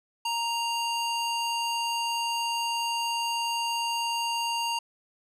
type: tone with band-pass filter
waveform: square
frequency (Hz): 932.3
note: A#5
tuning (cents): 0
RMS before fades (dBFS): -29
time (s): 0.25-4.79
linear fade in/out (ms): 5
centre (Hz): 3500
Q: 0.56
effects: resampled to 32000 Hz